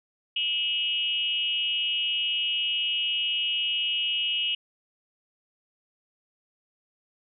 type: tone with frequency modulation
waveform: sine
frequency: 2900 Hz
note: F#7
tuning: 35 cents flat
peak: -24 dBFS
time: 0.36-4.55 s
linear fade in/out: 5 ms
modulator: 282 Hz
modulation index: 0.79
effects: none